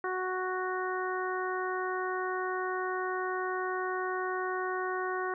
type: harmonic tone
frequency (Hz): 370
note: F#4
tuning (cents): 0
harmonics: 1 / 2 / 3 / 4 / 5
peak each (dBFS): -34 / -38 / -36 / -38 / -41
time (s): 0.04-5.34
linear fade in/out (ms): 2
effects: none